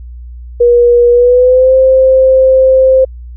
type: tone with pitch glide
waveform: sine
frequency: 480.2 to 523.7 Hz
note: B4 to C5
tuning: -49 to +1 cents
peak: -3 dBFS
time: 0.6-3.05 s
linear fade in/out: 10 ms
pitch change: +150 cents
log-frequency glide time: 1.11-1.75 s
effects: added 60 Hz sine -25 dBFS peak until 3.36 s